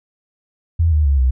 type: tone with pitch steps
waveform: sine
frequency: 83 / 76.11 / 69.79 / 64 Hz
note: E2 / D#2 / C#2 / C2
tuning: +12 / -38 / +12 / -38 cents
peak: -11 dBFS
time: 0.79-1.31 s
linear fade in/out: 10 ms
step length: 130 ms
effects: none